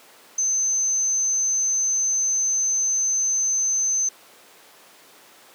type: tone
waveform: sine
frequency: 6190 Hz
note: G8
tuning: 23 cents flat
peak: -19 dBFS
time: 0.38-4.09 s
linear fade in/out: 5 ms
effects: pink hiss -49 dBFS RMS until 5.54 s + high-pass 400 Hz 12 dB/octave